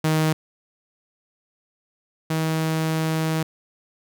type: tone pair in turn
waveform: sawtooth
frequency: 157 / 159.47 Hz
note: D#3 / D#3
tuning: +16 / +43 cents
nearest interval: unison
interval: 27 cents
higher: second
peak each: -14 / -17 dBFS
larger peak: first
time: 0.04-0.33 / 2.3-3.43 s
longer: second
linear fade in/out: 5 ms
effects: none